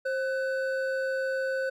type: tone pair together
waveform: triangle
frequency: 530 / 1503.2 Hz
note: C5 / F#6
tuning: +22 / +27 cents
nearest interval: octave + tritone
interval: 1805 cents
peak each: -26 / -31 dBFS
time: 0.05-1.7 s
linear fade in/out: 10 ms
effects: none